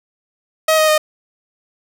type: tone with pitch steps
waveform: sawtooth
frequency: 633 / 624.3 / 615.7 Hz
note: D#5 / D#5 / D#5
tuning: +30 / +6 / -18 cents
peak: -7 dBFS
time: 0.68-0.98 s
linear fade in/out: 5 ms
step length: 100 ms
effects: none